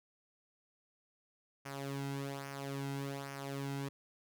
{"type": "tone with flanger", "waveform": "sawtooth", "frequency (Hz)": 138.6, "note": "C#3", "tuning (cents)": 0, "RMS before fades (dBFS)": -41, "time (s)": [1.65, 3.89], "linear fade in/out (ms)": 10, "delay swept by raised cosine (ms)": [0.25, 1.75], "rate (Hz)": 1.2, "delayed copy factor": -0.65, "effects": []}